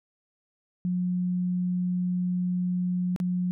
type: tone with dropouts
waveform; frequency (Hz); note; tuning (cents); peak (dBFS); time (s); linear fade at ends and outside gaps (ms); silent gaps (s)
sine; 180; F#3; -47; -24; 0.85-3.51; 0; 3.162-3.201
effects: none